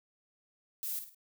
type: noise with echo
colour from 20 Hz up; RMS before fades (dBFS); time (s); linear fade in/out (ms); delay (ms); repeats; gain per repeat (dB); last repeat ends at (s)
violet; -37; 0.83-0.99; 0; 52; 3; -8; 1.146
effects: none